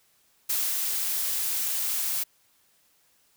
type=noise with ADSR envelope; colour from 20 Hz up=blue; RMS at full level=-26 dBFS; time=0.49-2.24 s; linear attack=9 ms; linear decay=250 ms; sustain=-2 dB; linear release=14 ms; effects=white hiss -65 dBFS RMS until 3.36 s